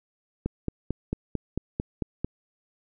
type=click train; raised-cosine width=3 ms; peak=-14 dBFS; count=9; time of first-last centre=0.46-2.246 s; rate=4.48 Hz; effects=none